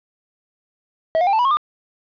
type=tone with pitch steps; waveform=triangle; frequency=645 / 715.7 / 794.1 / 881.1 / 977.6 / 1084.8 / 1203.6 Hz; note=E5 / F5 / G5 / A5 / B5 / C#6 / D6; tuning=-38 / +42 / +22 / +2 / -18 / -38 / +42 cents; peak=-12 dBFS; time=1.15-1.57 s; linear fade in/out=0 ms; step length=60 ms; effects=resampled to 11025 Hz + 8-bit